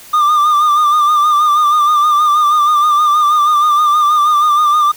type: tone with vibrato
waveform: triangle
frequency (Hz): 1199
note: D6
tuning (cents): +36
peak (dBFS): -6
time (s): 0.13-4.92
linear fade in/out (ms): 10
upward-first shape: sine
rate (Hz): 6.3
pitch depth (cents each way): 48
effects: white hiss -37 dBFS RMS until 4.96 s